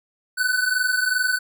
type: tone pair together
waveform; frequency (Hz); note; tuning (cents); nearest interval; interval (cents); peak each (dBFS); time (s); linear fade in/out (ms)
square; 1493.4 / 1516; F#6 / F#6; +16 / +42; unison; 26; -22 / -24; 0.37-1.39; 20
effects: none